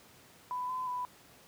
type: tone with pitch steps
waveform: sine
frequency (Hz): 996 / 1017 / 993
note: B5 / C6 / B5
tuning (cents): +14 / -50 / +9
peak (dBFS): -33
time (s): 0.51-1.05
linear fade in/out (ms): 0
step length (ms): 180
effects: pink hiss -58 dBFS RMS until 1.47 s + high-pass 100 Hz 12 dB/octave